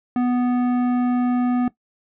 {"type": "tone with tanh clipping", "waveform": "sine", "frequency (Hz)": 246.9, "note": "B3", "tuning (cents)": 0, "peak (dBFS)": -19, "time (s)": [0.16, 1.68], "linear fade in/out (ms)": 2, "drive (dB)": 13, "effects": ["noise-tail reverb RT60 0.1 s tail -17 dB re dry"]}